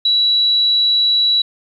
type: tone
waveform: sine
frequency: 3920 Hz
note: B7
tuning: 14 cents flat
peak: -11 dBFS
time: 0.05-1.42 s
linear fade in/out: 5 ms
effects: 8-bit